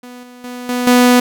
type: tone with level steps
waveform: sawtooth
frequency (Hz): 246.9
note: B3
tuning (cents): 0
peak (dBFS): -28 / -32 / -22 / -12 / -3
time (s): 0.03-1.2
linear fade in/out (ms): 5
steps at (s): 0.23 / 0.44 / 0.69 / 0.87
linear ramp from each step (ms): 2
effects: none